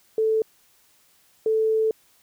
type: tone pair in turn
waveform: sine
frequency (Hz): 440 / 440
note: A4 / A4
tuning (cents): 0 / 0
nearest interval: unison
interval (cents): 0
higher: neither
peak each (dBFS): -18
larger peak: neither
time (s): 0.18-0.42 / 1.46-1.91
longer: second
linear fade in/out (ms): 2
effects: white hiss -60 dBFS RMS until 2.22 s